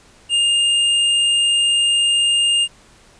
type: tone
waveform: square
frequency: 2818 Hz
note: F7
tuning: 15 cents sharp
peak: -14 dBFS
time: 0.29-2.68 s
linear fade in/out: 50 ms
effects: pink hiss -49 dBFS RMS until 3.19 s + resampled to 22050 Hz